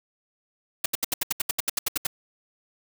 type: noise bursts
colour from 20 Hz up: white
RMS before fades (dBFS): -24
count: 14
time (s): 0.84-2.069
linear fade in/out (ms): 5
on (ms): 20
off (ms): 73
effects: none